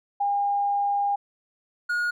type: tone pair in turn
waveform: sine / triangle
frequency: 808 / 1439.7 Hz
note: G#5 / F#6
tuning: -48 / -48 cents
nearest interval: minor seventh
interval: 1000 cents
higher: second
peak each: -21 / -21 dBFS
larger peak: neither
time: 0.2-1.16 / 1.89-2.11 s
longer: first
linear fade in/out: 10 ms
effects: none